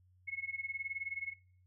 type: tone with tremolo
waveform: sine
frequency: 2184 Hz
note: C#7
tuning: 26 cents flat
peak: -34 dBFS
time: 0.27-1.34 s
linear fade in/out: 20 ms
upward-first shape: sine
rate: 19 Hz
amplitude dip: 95%
effects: noise-tail reverb RT60 0.5 s tail -22 dB re dry + added 91 Hz sine -64 dBFS peak until 1.66 s